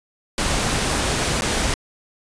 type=noise with dropouts; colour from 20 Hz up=pink; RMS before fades=-21 dBFS; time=0.38-1.74 s; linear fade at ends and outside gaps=1 ms; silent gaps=1.41-1.42 s; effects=resampled to 22050 Hz